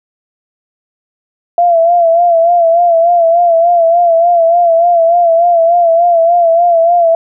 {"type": "tone with vibrato", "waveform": "sine", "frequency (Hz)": 680, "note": "F5", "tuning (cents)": -46, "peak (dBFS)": -5, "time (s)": [1.58, 7.15], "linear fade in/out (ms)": 2, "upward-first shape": "sine", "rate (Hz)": 3.4, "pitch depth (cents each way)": 58, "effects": []}